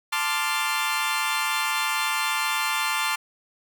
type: chord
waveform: 20% pulse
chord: D minor seventh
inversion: second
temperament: equal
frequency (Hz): 880 / 1046.5 / 1174.7 / 1396.9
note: A5 / C6 / D6 / F6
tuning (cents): 0 / 0 / 0 / 0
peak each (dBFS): -24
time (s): 0.12-3.16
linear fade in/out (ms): 10
effects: none